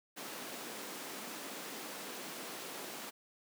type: high-pass noise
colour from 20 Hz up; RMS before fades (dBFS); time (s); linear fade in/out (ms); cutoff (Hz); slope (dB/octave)
pink; -45; 0.16-3.11; 20; 220; 24
effects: none